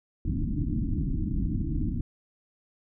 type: low-pass noise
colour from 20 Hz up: pink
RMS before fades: -28 dBFS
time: 0.25-2.01 s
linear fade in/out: 2 ms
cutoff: 320 Hz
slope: 96 dB/octave
effects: none